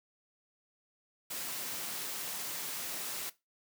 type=high-pass noise; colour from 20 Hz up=white; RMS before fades=-39 dBFS; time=1.3-3.3 s; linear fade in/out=10 ms; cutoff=120 Hz; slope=96 dB/octave; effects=noise-tail reverb RT60 0.2 s tail -17 dB re dry